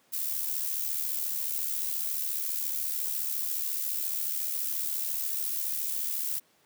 violet noise with amplitude modulation, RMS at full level -29 dBFS, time 0.12-6.4 s, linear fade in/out 20 ms, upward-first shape sine, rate 74.3 Hz, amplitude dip 55%, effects pink hiss -65 dBFS RMS until 6.65 s + high-pass 200 Hz 12 dB/octave

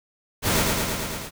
pink noise with echo, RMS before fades -22 dBFS, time 0.42-0.65 s, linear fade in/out 50 ms, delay 110 ms, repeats 6, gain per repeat -2 dB, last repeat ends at 1.31 s, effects none

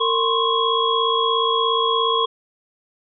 sine tone cluster, 457.1 / 1033 / 1090 / 3322 Hz, A#4 / C6 / C#6 / G#7, -34 / -22 / -29 / 0 cents, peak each -22 dBFS, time 0-2.26 s, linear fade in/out 10 ms, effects none

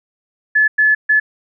sine tone bursts at uneven times, 1722 Hz, A6, 38 cents flat, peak -9 dBFS, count 3, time 0.55-0.68 / 0.78-0.95 / 1.09-1.2 s, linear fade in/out 10 ms, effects none

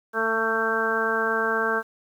harmonic tone, 223.6 Hz, A3, 28 cents sharp, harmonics 1 / 2 / 3 / 4 / 5 / 6 / 7, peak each -34 / -27 / -32 / -32 / -30 / -30 / -25 dBFS, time 0.13-1.83 s, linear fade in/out 50 ms, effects 9-bit

